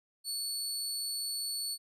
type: tone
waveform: 25% pulse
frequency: 4435 Hz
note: C#8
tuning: in tune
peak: -29 dBFS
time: 0.24-1.78 s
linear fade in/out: 50 ms
effects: none